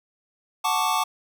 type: chord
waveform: square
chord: D major seventh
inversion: first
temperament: equal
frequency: 740 / 880 / 1108.7 / 1174.7 Hz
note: F#5 / A5 / C#6 / D6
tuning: 0 / 0 / 0 / 0 cents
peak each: -29 / -26 / -28 / -27 dBFS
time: 0.64-1.04 s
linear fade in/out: 10 ms
effects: none